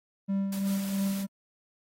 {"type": "tone with tremolo", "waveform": "triangle", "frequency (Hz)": 196, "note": "G3", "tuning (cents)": 0, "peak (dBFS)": -23, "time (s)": [0.28, 1.27], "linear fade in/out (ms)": 20, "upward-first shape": "sine", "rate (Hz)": 3, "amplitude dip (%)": 45}
{"type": "noise with exponential decay", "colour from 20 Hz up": "white", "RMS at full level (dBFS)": -39, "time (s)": [0.52, 0.98], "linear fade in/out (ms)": 5, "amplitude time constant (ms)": 100}
{"type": "noise", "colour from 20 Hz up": "white", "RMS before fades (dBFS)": -42, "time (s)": [0.63, 1.26], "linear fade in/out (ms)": 50}
{"effects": ["AAC 48 kbps"]}